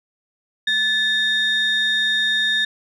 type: tone pair together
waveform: sine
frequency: 1739 / 3685 Hz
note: A6 / A#7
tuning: -21 / -21 cents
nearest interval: octave + minor second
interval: 1300 cents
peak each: -18 dBFS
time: 0.67-2.65 s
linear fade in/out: 5 ms
effects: tanh soft clip ceiling -12 dBFS